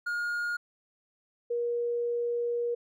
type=tone pair in turn; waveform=triangle / sine; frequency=1426 / 475.9 Hz; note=F6 / A#4; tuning=+36 / +36 cents; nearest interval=octave + perfect fifth; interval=1900 cents; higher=first; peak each=-27 dBFS; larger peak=neither; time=0.06-0.57 / 1.5-2.75 s; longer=second; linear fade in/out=10 ms; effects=none